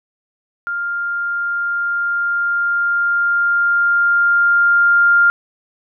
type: tone with level ramp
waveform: sine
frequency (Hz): 1400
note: F6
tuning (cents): +4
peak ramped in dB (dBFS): -19 to -8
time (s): 0.67-5.3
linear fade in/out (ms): 0
effects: none